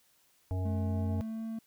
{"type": "harmonic tone", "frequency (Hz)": 92.5, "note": "F#2", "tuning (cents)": 0, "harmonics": [1, 3, 5, 7, 9], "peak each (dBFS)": [-30, -43, -46, -46, -49], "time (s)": [0.51, 1.21], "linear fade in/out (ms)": 0}
{"type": "tone with pitch glide", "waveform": "triangle", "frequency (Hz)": [215.7, 224], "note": ["A3", "A3"], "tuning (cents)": [-34, 31], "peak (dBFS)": -33, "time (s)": [0.65, 1.59], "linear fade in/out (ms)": 5, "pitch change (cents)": 65, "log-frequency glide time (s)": [0.88, 1.44]}
{"effects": ["white hiss -68 dBFS RMS until 1.66 s"]}